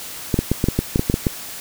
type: clicks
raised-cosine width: 3 ms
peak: -3 dBFS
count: 11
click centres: 0.342 / 0.39 / 0.516 / 0.641 / 0.686 / 0.79 / 0.959 / 0.994 / 1.099 / 1.141 / 1.268 s
effects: white hiss -33 dBFS RMS until 1.6 s